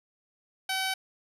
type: tone with low-pass filter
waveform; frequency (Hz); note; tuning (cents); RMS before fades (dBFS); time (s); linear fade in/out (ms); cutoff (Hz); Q
10% pulse; 762; G5; -49; -30; 0.69-0.94; 5; 11000; 1.1
effects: none